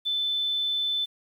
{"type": "tone", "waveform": "sine", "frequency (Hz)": 3520, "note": "A7", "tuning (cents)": 0, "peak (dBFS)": -24, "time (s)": [0.05, 1.06], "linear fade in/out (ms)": 20, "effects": ["9-bit"]}